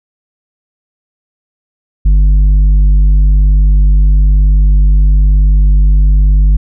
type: tone with tanh clipping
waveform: sine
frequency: 49.47 Hz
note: G1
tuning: 17 cents sharp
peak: -5 dBFS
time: 2.05-6.57 s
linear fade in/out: 10 ms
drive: 6 dB
effects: none